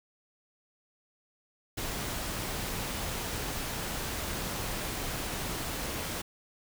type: noise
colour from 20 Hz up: pink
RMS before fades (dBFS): -35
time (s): 1.77-6.22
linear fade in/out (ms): 10
effects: none